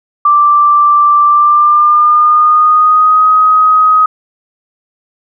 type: tone with pitch glide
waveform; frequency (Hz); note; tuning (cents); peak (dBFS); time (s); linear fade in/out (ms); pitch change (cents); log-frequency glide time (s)
sine; 1174.7 to 1259; D6 to D#6; 0 to +20; -4; 0.25-4.06; 5; +120; 1.26-3.27
effects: none